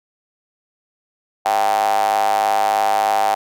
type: tone with high-pass filter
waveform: square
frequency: 51.6 Hz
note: G#1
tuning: 10 cents flat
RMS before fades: -17 dBFS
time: 1.45-3.35 s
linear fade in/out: 10 ms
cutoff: 760 Hz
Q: 9.1
effects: none